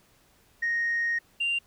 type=tone pair in turn; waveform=sine; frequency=1864.7 / 2781 Hz; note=A#6 / F7; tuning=0 / -8 cents; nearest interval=perfect fifth; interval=692 cents; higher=second; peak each=-23 dBFS; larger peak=neither; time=0.62-1.19 / 1.4-1.59 s; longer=first; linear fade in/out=10 ms; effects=tanh soft clip ceiling -21 dBFS + pink hiss -62 dBFS RMS until 1.66 s